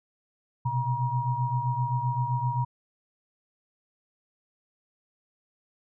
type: tone cluster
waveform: sine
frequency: 121.8 / 129.5 / 953 Hz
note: B2 / C3 / A#5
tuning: -24 / -17 / +38 cents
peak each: -29 dBFS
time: 0.65-2.65 s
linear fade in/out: 10 ms
effects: none